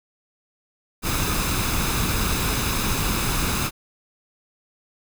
pink noise with comb filter, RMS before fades -23 dBFS, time 1.02-3.71 s, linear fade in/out 50 ms, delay 0.79 ms, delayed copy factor +0.5, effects none

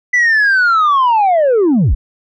sine linear sweep, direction down, 2000 to 30.87 Hz, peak -6 dBFS, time 0.13-1.95 s, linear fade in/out 10 ms, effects tanh soft clip ceiling -7 dBFS

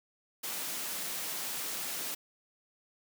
white high-pass noise, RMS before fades -37 dBFS, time 0.43-2.15 s, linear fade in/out 10 ms, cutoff 140 Hz, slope 24 dB/octave, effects none

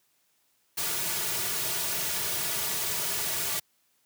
white noise with comb filter, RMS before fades -30 dBFS, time 0.77-3.6 s, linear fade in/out 10 ms, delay 3.8 ms, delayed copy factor -0.9, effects white hiss -70 dBFS RMS until 4.05 s + high-pass 80 Hz 12 dB/octave

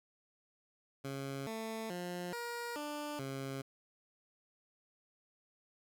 15% pulse tone with pitch steps, 137.2 / 222.5 / 177.3 / 474.6 / 295.7 / 135.6 Hz, C#3 / A3 / F3 / A#4 / D4 / C#3, -17 / +20 / +26 / +31 / +12 / -38 cents, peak -33 dBFS, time 1.04-3.62 s, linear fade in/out 10 ms, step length 430 ms, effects none

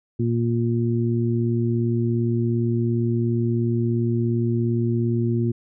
harmonic tone, 117.2 Hz, A#2, 10 cents sharp, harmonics 1 / 2 / 3, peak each -21 / -24 / -26 dBFS, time 0.19-5.52 s, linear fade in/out 10 ms, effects none

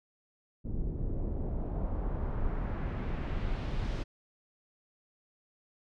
brown noise with low-pass filter sweep, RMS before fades -33 dBFS, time 0.64-4.04 s, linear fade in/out 20 ms, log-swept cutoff 300 to 5000 Hz, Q 1.1, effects none

